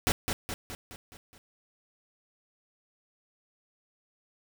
pink noise with echo, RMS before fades -25 dBFS, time 0.07-0.12 s, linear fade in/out 0 ms, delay 210 ms, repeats 6, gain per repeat -5 dB, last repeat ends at 1.38 s, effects none

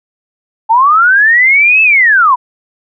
sine linear two-way sweep, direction up then down, 861 to 2637 to 944 Hz, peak -4 dBFS, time 0.69-2.36 s, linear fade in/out 20 ms, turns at 1.82 s, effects none

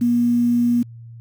sine tone with quantisation, 239.5 Hz, A#3, 47 cents sharp, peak -14 dBFS, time 0.01-0.83 s, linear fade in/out 10 ms, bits 7, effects added 116 Hz sine -36 dBFS peak until 1.2 s

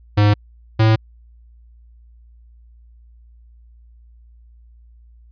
square tone pair in turn, 103.83 / 110.41 Hz, G#2 / A2, 0 / +6 cents, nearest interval minor second, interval 106 cents, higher second, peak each -11 dBFS, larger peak neither, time 0.17-0.34 / 0.79-0.96 s, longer neither, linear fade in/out 10 ms, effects added 58 Hz sine -44 dBFS peak until 5.31 s + resampled to 11025 Hz

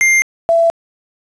square / sine tone pair in turn, 2100 / 668.4 Hz, C7 / E5, +6 / +24 cents, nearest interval octave + minor sixth, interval 1982 cents, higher first, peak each -9 / -8 dBFS, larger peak second, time 0.01-0.22 / 0.49-0.7 s, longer neither, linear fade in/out 0 ms, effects resampled to 22050 Hz + 7-bit

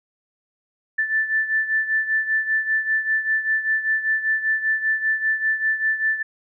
sine beating tone pair, 1760 / 1765.1 Hz, A6 / A6, 0 / +5 cents, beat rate 5.1 Hz, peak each -20 / -25 dBFS, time 0.98-6.23 s, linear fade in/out 10 ms, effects none

